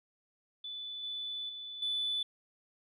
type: tone with level steps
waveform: sine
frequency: 3485 Hz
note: A7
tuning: 17 cents flat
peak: -39 / -36 / -41 / -30 dBFS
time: 0.64-2.23 s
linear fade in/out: 5 ms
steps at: 1.03 / 1.49 / 1.82 s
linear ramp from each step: 5 ms
effects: tanh soft clip ceiling -26 dBFS